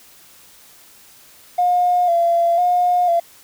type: tone with vibrato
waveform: triangle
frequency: 698.5 Hz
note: F5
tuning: in tune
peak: -9 dBFS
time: 1.58-3.2 s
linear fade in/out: 10 ms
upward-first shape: square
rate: 1 Hz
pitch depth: 40 cents each way
effects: tanh soft clip ceiling -11 dBFS + white hiss -47 dBFS RMS until 3.43 s